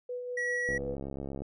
sine tone with tremolo, 493.9 Hz, B4, in tune, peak -33 dBFS, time 0.09-0.95 s, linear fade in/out 5 ms, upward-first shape sine, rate 5.2 Hz, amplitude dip 35%
triangle tone, 1924 Hz, B6, 46 cents flat, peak -28 dBFS, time 0.37-0.78 s, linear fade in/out 5 ms
click train, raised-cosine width 2 ms, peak -25 dBFS, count 51, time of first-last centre 0.69-1.42 s, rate 68.5 Hz
effects resampled to 24000 Hz

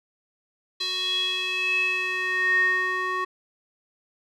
square tone with band-pass filter sweep, 370 Hz, F#4, in tune, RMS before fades -25 dBFS, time 0.8-3.25 s, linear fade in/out 10 ms, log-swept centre 3900 to 1400 Hz, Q 8.1, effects none

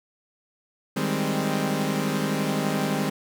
sawtooth chord, Ab major seventh, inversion second, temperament equal, 155.56 / 196 / 207.7 / 261.6 Hz, Eb3 / G3 / Ab3 / C4, 0 / 0 / 0 / 0 cents, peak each -25 dBFS, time 0.96-3.1 s, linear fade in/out 10 ms, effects 9-bit

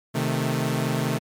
sawtooth chord, A diminished, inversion first, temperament equal, 130.81 / 155.56 / 220 Hz, C3 / Eb3 / A3, 0 / 0 / 0 cents, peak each -22 / -23 / -24 dBFS, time 0.14-1.19 s, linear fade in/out 20 ms, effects MP3 96 kbps

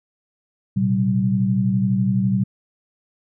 sine tone cluster, 117.7 / 129.7 / 191.9 Hz, A#2 / C3 / G3, +17 / -15 / -37 cents, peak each -22 / -24 / -18 dBFS, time 0.76-2.44 s, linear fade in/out 10 ms, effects none

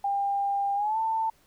sine tone with pitch glide, 799 to 891.7 Hz, G5 to A5, +33 to +23 cents, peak -24 dBFS, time 0.04-1.3 s, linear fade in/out 5 ms, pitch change +190 cents, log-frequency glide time 0.75-0.98 s, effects pink hiss -63 dBFS RMS until 1.46 s

